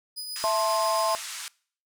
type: tone with tremolo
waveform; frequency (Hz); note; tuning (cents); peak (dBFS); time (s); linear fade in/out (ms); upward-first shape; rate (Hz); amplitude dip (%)
sawtooth; 4978; D#8; 0; -29; 0.16-1.16; 20; triangle; 7.5; 35
type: band-pass noise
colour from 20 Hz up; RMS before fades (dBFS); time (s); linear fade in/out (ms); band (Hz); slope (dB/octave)
white; -37; 0.36-1.48; 0; 1100 to 9400; 24
type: chord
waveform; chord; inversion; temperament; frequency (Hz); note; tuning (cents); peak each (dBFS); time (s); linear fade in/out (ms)
sine; A minor; second; just; 660 / 880 / 1056; E5 / A5 / C6; +2 / 0 / +16; -25 / -29 / -26; 0.44-1.15; 0
effects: noise-tail reverb RT60 0.5 s tail -24 dB re dry